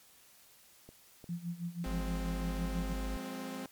clicks, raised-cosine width 2 ms, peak -37 / -36 / -45 / -39 dBFS, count 4, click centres 0.89 / 1.242 / 1.99 / 2.406 s
sine tone with tremolo, 172.2 Hz, F3, 24 cents flat, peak -33 dBFS, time 1.29-2.93 s, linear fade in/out 2 ms, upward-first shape sine, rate 6.2 Hz, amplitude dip 85%
sawtooth chord, F minor, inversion none, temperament equal with one note detuned, 179.21 / 207.7 / 261.6 Hz, F3 / Ab3 / C4, +45 / 0 / 0 cents, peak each -43 / -41 / -37 dBFS, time 1.84-3.66 s, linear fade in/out 2 ms
sine tone, 50.4 Hz, G1, 49 cents sharp, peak -35 dBFS, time 1.86-3.17 s, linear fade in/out 5 ms
effects white hiss -61 dBFS RMS until 3.71 s + MP3 96 kbps

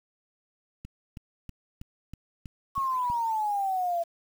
click train, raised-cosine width 5 ms, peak -28 dBFS, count 8, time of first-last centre 0.85-3.101 s, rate 3.11 Hz
sine exponential sweep, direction down, 1108.7 to 670 Hz, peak -25 dBFS, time 2.75-4.04 s, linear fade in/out 20 ms
effects 8-bit

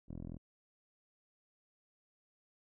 10% pulse tone with low-pass filter, 41.96 Hz, E1, 31 cents sharp, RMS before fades -45 dBFS, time 0.08-0.38 s, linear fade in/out 20 ms, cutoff 370 Hz, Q 1.2, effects none

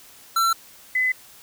square / sine tone pair in turn, 1347 / 2018 Hz, E6 / B6, +37 / +37 cents, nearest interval perfect fifth, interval 700 cents, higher second, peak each -18 dBFS, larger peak neither, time 0.36-0.53 / 0.95-1.12 s, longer neither, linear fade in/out 5 ms, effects white hiss -48 dBFS RMS until 1.42 s

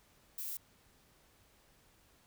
violet noise, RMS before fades -41 dBFS, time 0.38-0.57 s, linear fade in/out 2 ms, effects pink hiss -67 dBFS RMS until 2.26 s

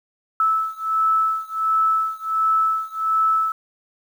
sine beating tone pair, 1308 / 1309.4 Hz, E6 / E6, -14 / -12 cents, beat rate 1.4 Hz, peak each -20 / -21 dBFS, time 0.4-3.52 s, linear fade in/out 2 ms, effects 8-bit

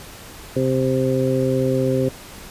harmonic tone, 130.81 Hz, C3, in tune, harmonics 1 / 2 / 3 / 4, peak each -22 / -22 / -22 / -22 dBFS, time 0.56-2.09 s, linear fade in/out 5 ms, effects pink hiss -39 dBFS RMS until 2.5 s + resampled to 32000 Hz

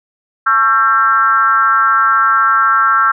sine tone with frequency modulation, 1346 Hz, E6, 36 cents sharp, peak -8 dBFS, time 0.46-3.12 s, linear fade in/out 10 ms, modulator 239 Hz, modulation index 0.95, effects none

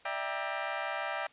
20% pulse chord, E half-diminished seventh, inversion third, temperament just, 593.3 / 659.3 / 791.1 / 949.3 Hz, D5 / E5 / G5 / Bb5, +18 / 0 / +16 / +31 cents, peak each -34 / -33 / -32 / -37 dBFS, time 0.05-1.27 s, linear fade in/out 5 ms, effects white hiss -60 dBFS RMS until 1.32 s + resampled to 8000 Hz

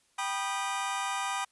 sawtooth chord, G augmented, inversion none, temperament just, 784 / 980 / 1225 Hz, G5 / B5 / D#6, 0 / -14 / -27 cents, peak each -31 dBFS, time 0.18-1.45 s, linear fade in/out 10 ms, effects white hiss -69 dBFS RMS until 1.51 s + resampled to 24000 Hz

